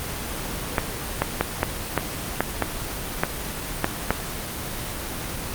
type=clicks; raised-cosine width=0.5 ms; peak=-3 dBFS; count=10; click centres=0.782 / 1.22 / 1.41 / 1.631 / 1.977 / 2.406 / 2.623 / 3.235 / 3.844 / 4.106 s; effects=pink hiss -30 dBFS RMS until 5.54 s + Opus 24 kbps